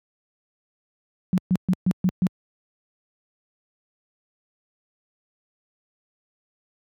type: tone bursts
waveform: sine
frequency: 183.4 Hz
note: F#3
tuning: 15 cents flat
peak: -16 dBFS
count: 6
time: 1.33-2.268 s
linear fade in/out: 0 ms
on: 48 ms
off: 130 ms
effects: high-pass 80 Hz 12 dB/octave